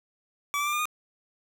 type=tone with pitch steps; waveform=25% pulse; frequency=1148 / 1167.4 / 1187.1 / 1207.2 / 1227.6 Hz; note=D6 / D6 / D6 / D6 / D#6; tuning=-40 / -11 / +18 / +47 / -24 cents; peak=-22 dBFS; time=0.54-0.855 s; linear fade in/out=0 ms; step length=63 ms; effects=none